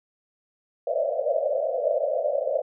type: band-pass noise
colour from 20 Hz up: pink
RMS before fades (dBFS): -25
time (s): 0.87-2.62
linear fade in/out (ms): 5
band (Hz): 510 to 660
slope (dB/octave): 96
effects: none